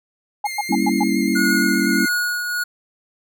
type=tone bursts; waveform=sine; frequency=830 Hz; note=G#5; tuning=1 cent flat; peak=-17 dBFS; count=5; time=0.44-1.035 s; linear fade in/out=5 ms; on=31 ms; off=110 ms
type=tone with vibrato; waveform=sawtooth; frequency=2118 Hz; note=C7; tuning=21 cents sharp; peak=-23 dBFS; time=0.45-2.09 s; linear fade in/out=10 ms; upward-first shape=square; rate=8.5 Hz; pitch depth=16 cents each way
type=chord; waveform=sine; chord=G diminished seventh; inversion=none; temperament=equal; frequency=196 / 233.1 / 277.2 / 329.6 Hz; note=G3 / Bb3 / Db4 / Fb4; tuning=0 / 0 / 0 / 0 cents; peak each=-22 dBFS; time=0.69-2.06 s; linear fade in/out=10 ms
type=tone with tremolo; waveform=square; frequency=1451 Hz; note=F#6; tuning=34 cents flat; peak=-18 dBFS; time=1.35-2.64 s; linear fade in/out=10 ms; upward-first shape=triangle; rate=1.6 Hz; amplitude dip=50%
effects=none